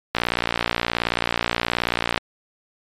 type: click train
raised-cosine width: 0.3 ms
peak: -3 dBFS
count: 120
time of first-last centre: 0.15-2.177 s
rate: 58.7 Hz
effects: MP3 96 kbps